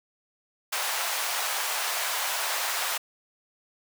pink high-pass noise, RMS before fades -29 dBFS, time 0.72-2.98 s, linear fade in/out 10 ms, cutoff 700 Hz, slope 24 dB/octave, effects none

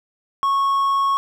triangle tone, 1101 Hz, C#6, 12 cents flat, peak -14 dBFS, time 0.43-1.17 s, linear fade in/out 0 ms, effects none

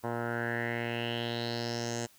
10% pulse tone with low-pass filter sweep, 117.8 Hz, A#2, 19 cents sharp, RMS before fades -34 dBFS, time 0.03-2.07 s, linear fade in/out 20 ms, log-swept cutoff 1100 to 7300 Hz, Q 5, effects white hiss -61 dBFS RMS until 2.18 s

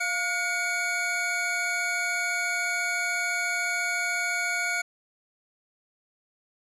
square tone cluster, 698 / 1443 / 2243 Hz, F5 / F#6 / C#7, -1 / -44 / +20 cents, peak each -36 / -30 / -29 dBFS, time 0-4.82 s, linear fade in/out 10 ms, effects resampled to 24000 Hz + 10-bit

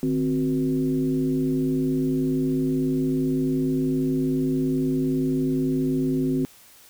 sine tone with frequency modulation, 261.6 Hz, C4, in tune, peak -20 dBFS, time 0.03-6.45 s, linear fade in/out 0 ms, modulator 109 Hz, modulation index 0.86, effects white hiss -51 dBFS RMS until 6.89 s

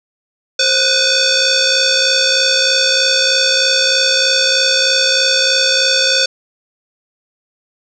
sine tone with frequency modulation, 468.4 Hz, A#4, 8 cents sharp, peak -10 dBFS, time 0.59-6.26 s, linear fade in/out 5 ms, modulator 1000 Hz, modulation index 5.7, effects none

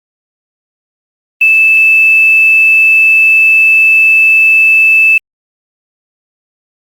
sine tone with quantisation, 2629 Hz, E7, 5 cents flat, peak -3 dBFS, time 1.41-5.18 s, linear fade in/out 5 ms, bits 5, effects Opus 32 kbps

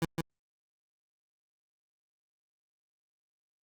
25% pulse tone with echo, 164.81 Hz, E3, in tune, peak -23 dBFS, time 0.02-0.05 s, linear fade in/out 2 ms, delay 160 ms, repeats 1, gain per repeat -2 dB, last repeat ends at 0.21 s, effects Opus 48 kbps

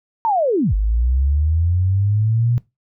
sine linear two-way sweep, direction down then up, 932.3 to 48.41 to 122 Hz, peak -14 dBFS, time 0.25-2.58 s, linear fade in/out 0 ms, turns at 0.74 s, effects noise-tail reverb RT60 0.2 s tail -19 dB re dry

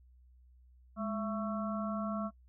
harmonic tone with a mistuned harmonic, 222.3 Hz, A3, 18 cents sharp, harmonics 1 / 3 / 5 / 6, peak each -35 / -40 / -42 / -43 dBFS, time 0.96-2.31 s, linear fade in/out 50 ms, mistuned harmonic 1, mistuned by -110 cents, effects noise-tail reverb RT60 0.1 s tail -24 dB re dry + added 62 Hz sine -58 dBFS peak until 2.48 s

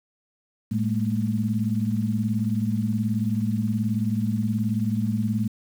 sine tone cluster, 110.8 / 205.6 / 224.3 Hz, A2 / G#3 / A3, +13 / -17 / +34 cents, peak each -26 dBFS, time 0.71-5.48 s, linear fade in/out 10 ms, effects 8-bit

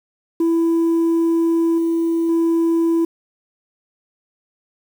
sine tone with level steps, 332.1 Hz, E4, 13 cents sharp, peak -11 / -14 / -11 dBFS, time 0.4-3.05 s, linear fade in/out 5 ms, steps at 1.78 / 2.29 s, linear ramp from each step 2 ms, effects tanh soft clip ceiling -13 dBFS + 7-bit

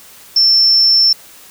sine tone, 5370 Hz, E8, 31 cents sharp, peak -7 dBFS, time 0.36-1.13 s, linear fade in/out 5 ms, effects white hiss -40 dBFS RMS until 1.5 s

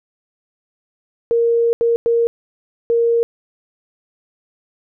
sine tone bursts at uneven times, 466.2 Hz, A#4, in tune, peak -12 dBFS, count 4, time 1.31-1.73 / 1.81-1.96 / 2.06-2.27 / 2.9-3.23 s, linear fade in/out 0 ms, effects none

